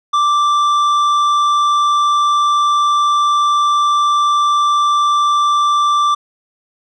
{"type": "tone with tanh clipping", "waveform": "sine", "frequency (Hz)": 1174.7, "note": "D6", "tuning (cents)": 0, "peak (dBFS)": -12, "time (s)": [0.13, 6.15], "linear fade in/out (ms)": 10, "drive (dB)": 9, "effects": []}